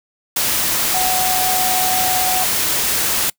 sine tone in noise, 742 Hz, F#5, 5 cents sharp, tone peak -19 dBFS, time 0.94-2.44 s, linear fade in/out 5 ms, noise white, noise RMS -18 dBFS, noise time 0.36-3.3 s, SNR -4 dB, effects noise-tail reverb RT60 0.1 s tail -24 dB re dry

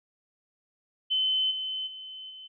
sine tone with level steps, 3052 Hz, G7, 47 cents flat, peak -23 / -30 / -39 / -42 dBFS, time 1.1-2.48 s, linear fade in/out 20 ms, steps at 1.5 / 1.86 / 2.29 s, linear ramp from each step 20 ms, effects none

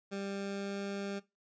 20% pulse tone with pitch glide, 197.8 to 199.18 Hz, G3 to G3, +16 to +28 cents, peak -32 dBFS, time 0.11-1.2 s, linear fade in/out 20 ms, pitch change +12 cents, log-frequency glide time 0.3-0.79 s, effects noise-tail reverb RT60 0.2 s tail -17 dB re dry + resampled to 16000 Hz

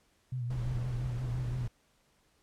sine tone with vibrato, 123.47 Hz, B2, in tune, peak -32 dBFS, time 0.32-1.67 s, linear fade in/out 5 ms, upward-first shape sine, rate 5.8 Hz, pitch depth 66 cents each way
brown noise, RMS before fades -40 dBFS, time 0.5-1.68 s, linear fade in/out 5 ms
effects pink hiss -70 dBFS RMS until 2.42 s + low-pass 11000 Hz 12 dB/octave

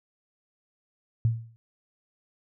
sine tone with exponential decay, 114.2 Hz, A#2, 35 cents flat, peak -17 dBFS, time 1.25-1.56 s, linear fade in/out 0 ms, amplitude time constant 67 ms, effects none

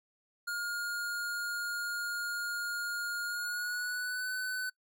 square tone with pitch glide, 1422 to 1505.7 Hz, F6 to F#6, +31 to +30 cents, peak -34 dBFS, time 0.47-4.7 s, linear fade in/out 10 ms, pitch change +99 cents, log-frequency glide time 3.24-4.31 s, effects noise-tail reverb RT60 0.1 s tail -25 dB re dry

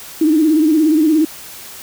sine tone with vibrato, 311.1 Hz, D#4, in tune, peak -9 dBFS, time 0.21-1.25 s, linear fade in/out 5 ms, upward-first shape sine, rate 17 Hz, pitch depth 84 cents each way, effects white hiss -34 dBFS RMS until 1.82 s

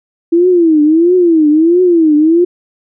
sine tone with vibrato, 330 Hz, E4, 2 cents sharp, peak -5 dBFS, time 0.32-2.45 s, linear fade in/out 10 ms, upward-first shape triangle, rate 1.5 Hz, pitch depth 200 cents each way, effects none

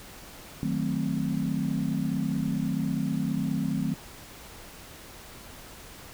sine chord, D# diminished seventh, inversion none, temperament equal, 155.56 / 185 / 220 / 261.6 Hz, D#3 / F#3 / A3 / C4, 0 / 0 / 0 / 0 cents, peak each -31 dBFS, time 0.63-3.94 s, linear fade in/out 0 ms, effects pink hiss -46 dBFS RMS until 6.13 s

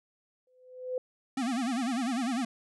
sine tone with exponential growth, 507 Hz, B4, 45 cents sharp, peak -27 dBFS, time 0.47-0.98 s, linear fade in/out 2 ms, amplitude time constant 110 ms
square tone with vibrato, 248.7 Hz, B3, 12 cents sharp, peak -29 dBFS, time 1.37-2.45 s, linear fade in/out 5 ms, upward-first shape sine, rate 10 Hz, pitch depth 170 cents each way
effects resampled to 24000 Hz

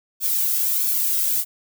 violet noise with flanger, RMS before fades -21 dBFS, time 0.2-1.45 s, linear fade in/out 50 ms, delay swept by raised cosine 1 to 1.73 ms, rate 1.5 Hz, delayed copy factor -0.6, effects none

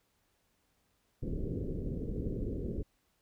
pink low-pass noise, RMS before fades -36 dBFS, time 1.22-2.83 s, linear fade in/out 10 ms, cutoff 480 Hz, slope 48 dB/octave, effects pink hiss -75 dBFS RMS until 3.21 s

